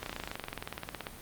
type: slowing click train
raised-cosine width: 0.3 ms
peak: -20 dBFS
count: 24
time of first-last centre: 0.03-1.068 s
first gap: 32 ms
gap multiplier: 1.03
effects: pink hiss -48 dBFS RMS until 1.21 s + Opus 48 kbps